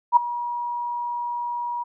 sine tone with ADSR envelope, 959 Hz, A#5, 49 cents sharp, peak -8 dBFS, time 0.12-1.84 s, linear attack 45 ms, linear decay 9 ms, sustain -17 dB, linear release 18 ms, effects none

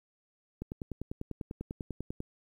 click train, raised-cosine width 3 ms, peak -24 dBFS, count 17, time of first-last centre 0.62-2.204 s, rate 10.1 Hz, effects 10-bit

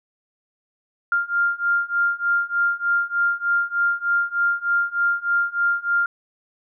sine beating tone pair, 1396.9 / 1400.2 Hz, F6 / F6, 0 / +4 cents, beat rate 3.3 Hz, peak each -22 / -21 dBFS, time 1.12-6.06 s, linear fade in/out 2 ms, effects none

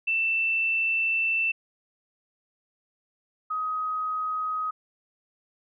sine tone pair in turn, 2668 / 1259.1 Hz, E7 / D#6, +20 / +20 cents, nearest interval octave + minor second, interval 1300 cents, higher first, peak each -22 / -26 dBFS, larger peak first, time 0.07-1.52 / 3.5-4.71 s, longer first, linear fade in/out 10 ms, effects none

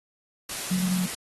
sine tone in noise, 183 Hz, F#3, 19 cents flat, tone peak -23 dBFS, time 0.71-1.06 s, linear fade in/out 5 ms, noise white, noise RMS -33 dBFS, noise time 0.49-1.15 s, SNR +7 dB, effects AAC 32 kbps

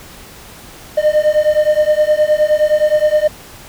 triangle beating tone pair, 603 / 612.6 Hz, D5 / D#5, +46 / -27 cents, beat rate 9.6 Hz, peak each -11 dBFS, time 0.97-3.28 s, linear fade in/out 10 ms, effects pink hiss -37 dBFS RMS until 3.68 s

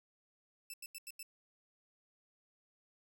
10% pulse tone bursts, 2642 Hz, E7, 3 cents sharp, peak -36 dBFS, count 5, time 0.7-1.229 s, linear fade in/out 2 ms, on 37 ms, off 86 ms, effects none

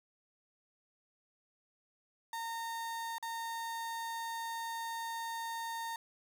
35% pulse tone with dropouts, 917 Hz, A#5, 29 cents flat, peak -36 dBFS, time 2.33-5.96 s, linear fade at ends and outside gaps 2 ms, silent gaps 3.183-3.226 s, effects 13-bit

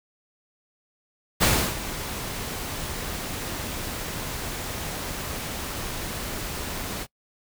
pink noise with ADSR envelope, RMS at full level -18 dBFS, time 1.4-7.07 s, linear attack 26 ms, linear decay 310 ms, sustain -14 dB, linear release 53 ms, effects noise-tail reverb RT60 0.1 s tail -24 dB re dry

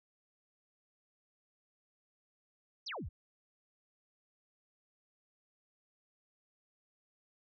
sine exponential sweep, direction down, 6272 to 49.59 Hz, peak -39 dBFS, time 2.86-3.09 s, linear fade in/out 10 ms, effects none

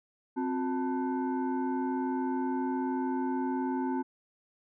sine tone with frequency modulation, 261.6 Hz, C4, in tune, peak -28 dBFS, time 0.36-4.03 s, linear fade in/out 20 ms, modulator 622 Hz, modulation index 0.93, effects none

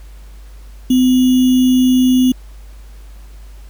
sine tone with sample-and-hold, 254.9 Hz, C4, 45 cents flat, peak -8 dBFS, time 0.9-2.32 s, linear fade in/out 5 ms, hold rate 3150 Hz, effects added 50 Hz sine -33 dBFS peak until 3.69 s + pink hiss -49 dBFS RMS until 3.69 s

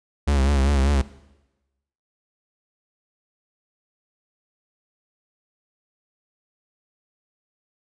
45% pulse tone with vibrato, 69.3 Hz, C#2, in tune, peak -17 dBFS, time 0.27-1.02 s, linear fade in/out 10 ms, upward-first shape sine, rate 5.1 Hz, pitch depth 76 cents each way, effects noise-tail reverb RT60 1.0 s tail -18 dB re dry + resampled to 22050 Hz

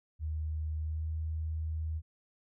sine tone with pitch glide, 77.78 to 79.19 Hz, D#2 to D#2, 0 to +31 cents, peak -32 dBFS, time 0.19-2.02 s, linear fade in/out 50 ms, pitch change +31 cents, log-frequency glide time 0.8-1.09 s, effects none

